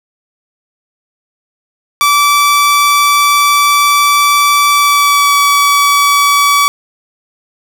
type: tone with pitch glide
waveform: sawtooth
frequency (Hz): 1158 to 1142.7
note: D6 to D6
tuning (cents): -25 to -48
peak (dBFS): -3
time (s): 2.01-6.68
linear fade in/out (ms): 0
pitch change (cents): -23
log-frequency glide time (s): 4.71-5.34
effects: none